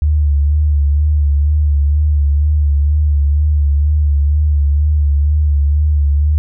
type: tone with vibrato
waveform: sine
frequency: 73.42 Hz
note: D2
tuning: in tune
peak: -9 dBFS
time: 0.02-6.38 s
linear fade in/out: 0 ms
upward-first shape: sine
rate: 2.1 Hz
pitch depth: 50 cents each way
effects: none